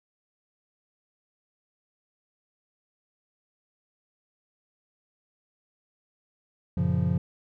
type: chord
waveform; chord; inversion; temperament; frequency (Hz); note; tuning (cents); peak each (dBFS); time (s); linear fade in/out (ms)
triangle; Gb major seventh; none; just; 92.5 / 115.62 / 138.75 / 173.43; Gb2 / Bb2 / Db3 / F3; 0 / -14 / +2 / -12; -26 / -30 / -26 / -24; 6.77-7.18; 5
effects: none